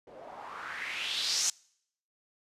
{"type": "noise with low-pass filter sweep", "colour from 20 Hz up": "blue", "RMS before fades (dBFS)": -35, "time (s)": [0.07, 1.5], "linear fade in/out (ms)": 2, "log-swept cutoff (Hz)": [490, 6700], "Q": 3.4, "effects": ["noise-tail reverb RT60 0.7 s tail -26 dB re dry", "resampled to 32000 Hz"]}